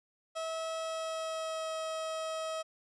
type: tone with pitch glide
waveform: 30% pulse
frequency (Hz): 647 to 639.2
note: E5 to D#5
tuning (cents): -32 to +47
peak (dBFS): -32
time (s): 0.35-2.63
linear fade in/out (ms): 20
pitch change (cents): -21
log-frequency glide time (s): 0.77-1.73
effects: resampled to 22050 Hz